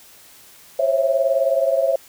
sine tone cluster, 533 / 552 / 662 Hz, C5 / C#5 / E5, +32 / -7 / +7 cents, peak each -20 dBFS, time 0.79-1.96 s, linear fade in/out 5 ms, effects white hiss -47 dBFS RMS until 2.08 s

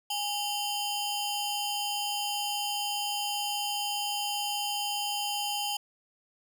sawtooth ring-modulated tone, 1953 Hz, B6, 20 cents flat, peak -23 dBFS, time 0.1-5.77 s, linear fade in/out 5 ms, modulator 1130 Hz, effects none

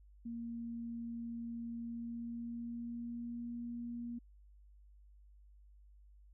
sine tone with pitch glide, 233.1 to 237.3 Hz, A#3 to A#3, 0 to +31 cents, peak -40 dBFS, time 0.25-4.19 s, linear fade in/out 10 ms, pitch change +31 cents, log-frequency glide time 1.79-3.51 s, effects added 50 Hz sine -58 dBFS peak until 6.33 s

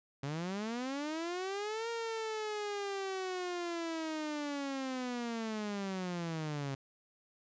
sawtooth linear two-way sweep, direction up then down, 134 to 466.2 to 134 Hz, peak -32 dBFS, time 0.23-6.75 s, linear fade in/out 5 ms, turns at 1.89 s, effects resampled to 16000 Hz

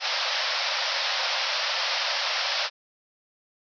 white band-pass noise, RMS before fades -27 dBFS, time 0-2.7 s, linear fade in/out 50 ms, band 520 to 5500 Hz, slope 96 dB/octave, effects none

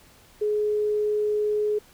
sine tone, 421 Hz, G#4, 24 cents sharp, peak -21 dBFS, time 0.41-1.79 s, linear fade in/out 10 ms, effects pink hiss -54 dBFS RMS until 1.93 s

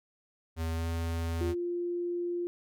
square tone with pitch glide, 81.8 to 83.09 Hz, E2 to E2, -13 to +14 cents, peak -31 dBFS, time 0.56-1.55 s, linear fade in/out 50 ms, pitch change +27 cents, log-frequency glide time 0.71-0.89 s
sine tone, 349.2 Hz, F4, in tune, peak -30 dBFS, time 1.41-2.47 s, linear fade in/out 0 ms
effects none

